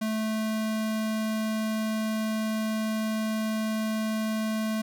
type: tone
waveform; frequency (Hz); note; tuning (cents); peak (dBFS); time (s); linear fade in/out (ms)
square; 218.4; A3; -13; -27; 0.01-4.82; 10
effects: none